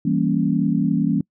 sine chord, E diminished seventh, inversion none, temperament equal, 164.81 / 196 / 233.1 / 277.2 Hz, E3 / G3 / Bb3 / Db4, 0 / 0 / 0 / 0 cents, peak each -22 dBFS, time 0.05-1.21 s, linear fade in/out 5 ms, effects noise-tail reverb RT60 0.1 s tail -26 dB re dry

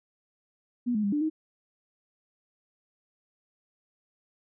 sine tone with pitch steps, 243 / 211.8 / 201.3 / 295.4 / 313.7 Hz, B3 / G#3 / G3 / D4 / D#4, -28 / +34 / +46 / +10 / +14 cents, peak -24 dBFS, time 0.86-1.3 s, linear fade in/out 20 ms, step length 88 ms, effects none

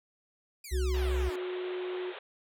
10% pulse exponential sweep, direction down, 2489 to 270 Hz, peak -34 dBFS, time 0.64-1.36 s, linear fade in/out 5 ms
sine tone, 65.41 Hz, C2, in tune, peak -27 dBFS, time 0.71-1.3 s, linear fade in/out 20 ms
sine tone with pitch glide, 368.8 to 364.4 Hz, F#4 to F#4, -6 to -26 cents, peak -33 dBFS, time 0.71-2.14 s, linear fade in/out 50 ms, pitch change -20 cents, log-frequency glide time 1.09-1.35 s
pink band-pass noise, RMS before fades -45 dBFS, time 0.94-2.19 s, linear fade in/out 5 ms, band 390 to 3800 Hz, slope 96 dB/octave
effects none

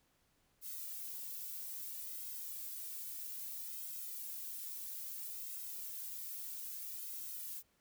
violet noise with flanger, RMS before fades -45 dBFS, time 0.61-7.63 s, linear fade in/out 50 ms, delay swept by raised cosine 1.7 to 2.45 ms, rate 0.61 Hz, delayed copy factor -1, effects pink hiss -75 dBFS RMS until 7.8 s

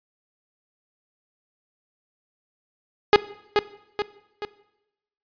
sawtooth tone with echo, 415.3 Hz, G#4, in tune, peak -6 dBFS, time 3.13-3.16 s, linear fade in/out 0 ms, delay 430 ms, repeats 3, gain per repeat -6 dB, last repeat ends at 4.45 s, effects noise-tail reverb RT60 0.9 s tail -18 dB re dry + resampled to 11025 Hz

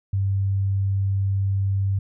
sine tone, 97.8 Hz, G2, 4 cents flat, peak -19 dBFS, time 0.13-1.99 s, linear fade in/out 5 ms, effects none

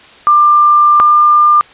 sine tone pair in turn, 1191 / 1198.6 Hz, D6 / D6, +24 / +35 cents, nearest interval unison, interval 11 cents, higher second, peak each -4 dBFS, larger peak neither, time 0.27-1 / 1-1.61 s, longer first, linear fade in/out 0 ms, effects white hiss -39 dBFS RMS until 1.73 s + resampled to 8000 Hz

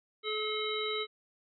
harmonic tone with a mistuned harmonic, 429.4 Hz, A4, 42 cents flat, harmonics 1 / 3 / 5 / 7 / 9, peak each -35 / -39 / -39 / -41 / -37 dBFS, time 0.23-1.07 s, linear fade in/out 50 ms, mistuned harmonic 7, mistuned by +36 cents, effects none

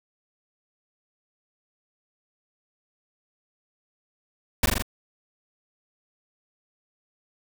pink noise with echo, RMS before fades -19 dBFS, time 4.63-4.66 s, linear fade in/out 5 ms, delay 41 ms, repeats 4, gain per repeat -2 dB, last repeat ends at 4.824 s, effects none

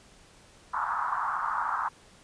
pink band-pass noise, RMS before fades -30 dBFS, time 0.73-1.89 s, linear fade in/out 10 ms, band 890 to 1400 Hz, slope 48 dB/octave, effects pink hiss -56 dBFS RMS until 2.23 s + resampled to 22050 Hz

